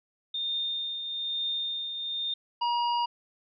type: tone with tremolo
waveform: sine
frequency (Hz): 3637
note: A#7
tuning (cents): -43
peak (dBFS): -27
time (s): 0.34-2.34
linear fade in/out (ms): 5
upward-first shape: triangle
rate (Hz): 1.1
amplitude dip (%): 50
type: harmonic tone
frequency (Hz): 953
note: A#5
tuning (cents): +38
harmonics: 1 / 3 / 5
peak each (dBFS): -25 / -35 / -39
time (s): 2.61-3.06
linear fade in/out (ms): 10
effects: none